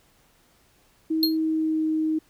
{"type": "tone with pitch glide", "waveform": "sine", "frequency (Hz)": [318.7, 314.1], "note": ["D#4", "D#4"], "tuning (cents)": [42, 16], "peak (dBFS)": -21, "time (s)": [1.1, 2.19], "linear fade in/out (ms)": 10, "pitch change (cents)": -26, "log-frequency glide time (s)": [1.28, 1.86]}
{"type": "tone with exponential decay", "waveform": "square", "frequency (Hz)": 4245, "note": "C8", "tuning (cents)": 24, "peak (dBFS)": -16, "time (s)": [1.23, 1.37], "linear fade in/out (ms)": 1, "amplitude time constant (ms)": 30}
{"effects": ["pink hiss -61 dBFS RMS until 2.29 s"]}